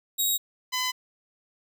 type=tone pair in turn; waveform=10% pulse; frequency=3799 / 1011.5 Hz; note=A#7 / B5; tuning=+32 / +41 cents; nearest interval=octave + major seventh; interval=2291 cents; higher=first; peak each=-15 / -17 dBFS; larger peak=first; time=0.18-0.38 / 0.72-0.92 s; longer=neither; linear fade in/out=20 ms; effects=none